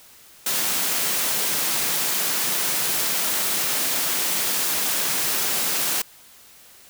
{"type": "high-pass noise", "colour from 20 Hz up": "white", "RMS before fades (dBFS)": -23, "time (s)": [0.46, 6.02], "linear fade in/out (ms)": 5, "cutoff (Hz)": 130, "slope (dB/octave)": 96, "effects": ["white hiss -49 dBFS RMS until 6.89 s"]}